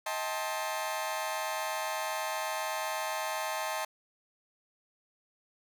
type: chord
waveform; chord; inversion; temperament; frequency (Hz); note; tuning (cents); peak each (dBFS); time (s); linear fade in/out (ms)
sawtooth; A half-diminished seventh; second; just; 633.6 / 792 / 880 / 1056; Eb5 / G5 / A5 / C6; +31 / +18 / 0 / +16; -33 / -36 / -33 / -35; 0.06-3.85; 5
effects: none